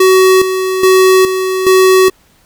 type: tone with tremolo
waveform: square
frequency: 375.6 Hz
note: F#4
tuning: 26 cents sharp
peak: -5 dBFS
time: 0-2.1 s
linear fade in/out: 5 ms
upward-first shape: square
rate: 1.2 Hz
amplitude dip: 60%
effects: pink hiss -50 dBFS RMS until 2.45 s